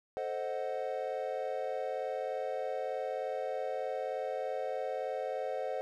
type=chord; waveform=triangle; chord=A diminished seventh; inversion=none; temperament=equal; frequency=440 / 523.3 / 622.3 / 740 Hz; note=A4 / C5 / Eb5 / Gb5; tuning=0 / 0 / 0 / 0 cents; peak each=-39 / -35 / -38 / -38 dBFS; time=0.17-5.81 s; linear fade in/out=0 ms; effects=none